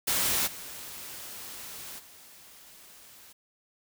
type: noise with level steps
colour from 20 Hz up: white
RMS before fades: -27 / -42 / -52 dBFS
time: 0.07-3.33 s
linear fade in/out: 10 ms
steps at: 0.46 / 1.98 s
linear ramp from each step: 20 ms
effects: none